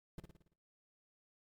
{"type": "noise with echo", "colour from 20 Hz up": "brown", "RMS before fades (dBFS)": -45, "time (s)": [0.18, 0.2], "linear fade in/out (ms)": 2, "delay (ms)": 56, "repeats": 6, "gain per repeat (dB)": -5, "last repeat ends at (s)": 0.536, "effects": ["noise-tail reverb RT60 0.4 s tail -20 dB re dry", "MP3 96 kbps"]}